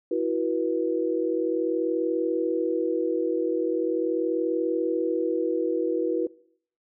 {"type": "chord", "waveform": "sine", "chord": "E suspended second", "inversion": "none", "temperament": "equal with one note detuned", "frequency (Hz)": [329.6, 370, 484], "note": ["E4", "F#4", "B4"], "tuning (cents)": [0, 0, -35], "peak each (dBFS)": -27, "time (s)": [0.11, 6.27], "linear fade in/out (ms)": 5, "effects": ["noise-tail reverb RT60 0.6 s tail -21 dB re dry"]}